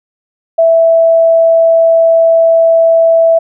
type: tone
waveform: sine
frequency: 659.3 Hz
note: E5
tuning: in tune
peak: -4 dBFS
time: 0.58-3.39 s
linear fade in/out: 10 ms
effects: none